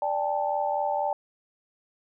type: chord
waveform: sine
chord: D suspended fourth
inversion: none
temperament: equal with one note detuned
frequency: 587.3 / 795.9 / 880 Hz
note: D5 / G5 / A5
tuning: 0 / +26 / 0 cents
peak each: -29 / -28 / -29 dBFS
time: 0.02-1.13 s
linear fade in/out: 2 ms
effects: none